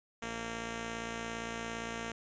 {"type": "tone pair together", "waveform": "5% pulse", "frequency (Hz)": [57.5, 230], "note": ["A#1", "A#3"], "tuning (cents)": [-23, -23], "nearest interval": "2 octaves", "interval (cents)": 2400, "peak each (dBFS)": [-33, -28], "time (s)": [0.22, 2.12], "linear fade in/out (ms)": 5, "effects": ["resampled to 16000 Hz"]}